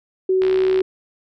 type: tone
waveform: sine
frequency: 375.7 Hz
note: F#4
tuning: 26 cents sharp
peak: -14 dBFS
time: 0.29-0.82 s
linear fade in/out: 5 ms
type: click train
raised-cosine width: 0.3 ms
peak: -14 dBFS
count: 26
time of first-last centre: 0.42-0.806 s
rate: 64.8 Hz
effects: none

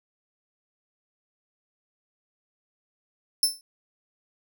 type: tone with exponential decay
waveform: 25% pulse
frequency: 5300 Hz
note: E8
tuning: 9 cents sharp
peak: -10 dBFS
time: 3.43-3.61 s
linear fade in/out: 1 ms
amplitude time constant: 38 ms
effects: none

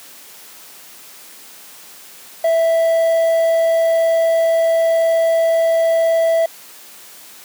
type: tone with quantisation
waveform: triangle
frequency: 659 Hz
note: E5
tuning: 1 cent flat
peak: -10 dBFS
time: 2.44-6.46 s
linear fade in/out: 5 ms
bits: 6
effects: white hiss -40 dBFS RMS until 7.44 s + high-pass 200 Hz 12 dB/octave

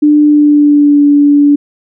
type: tone with pitch glide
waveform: sine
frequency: 297.6 to 288.8 Hz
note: D4 to D4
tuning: +23 to -29 cents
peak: -3 dBFS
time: 0.02-1.56 s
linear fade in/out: 10 ms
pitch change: -52 cents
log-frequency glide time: 0.23-1.03 s
effects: none

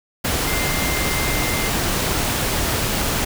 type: tone in noise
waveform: sine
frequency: 2093 Hz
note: C7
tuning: in tune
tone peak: -27 dBFS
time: 0.47-1.69 s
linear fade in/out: 10 ms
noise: pink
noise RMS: -21 dBFS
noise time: 0.24-3.25 s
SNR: -9 dB
effects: none

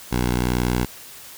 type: tone with vibrato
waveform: 10% pulse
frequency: 61.1 Hz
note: B1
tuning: 18 cents flat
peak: -11 dBFS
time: 0.11-0.86 s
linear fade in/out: 20 ms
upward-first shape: triangle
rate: 3.4 Hz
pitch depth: 10 cents each way
effects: white hiss -41 dBFS RMS until 1.37 s

